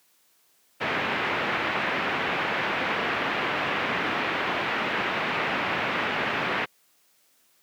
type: low-pass noise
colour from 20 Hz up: white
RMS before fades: -27 dBFS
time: 0.8-6.66 s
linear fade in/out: 20 ms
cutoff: 2500 Hz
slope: 24 dB/octave
effects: white hiss -64 dBFS RMS until 7.62 s + high-pass 150 Hz 12 dB/octave